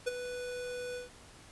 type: tone with ADSR envelope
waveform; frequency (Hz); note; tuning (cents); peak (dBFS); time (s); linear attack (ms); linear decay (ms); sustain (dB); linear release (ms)
square; 493.9; B4; 0; -28; 0.06-1.1; 17; 20; -10; 140
effects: pink hiss -55 dBFS RMS until 1.51 s + resampled to 24000 Hz